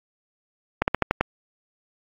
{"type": "slowing click train", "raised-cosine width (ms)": 0.5, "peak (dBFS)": -4, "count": 6, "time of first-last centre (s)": [0.82, 1.21], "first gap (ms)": 59, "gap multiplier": 1.14, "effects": ["AAC 64 kbps"]}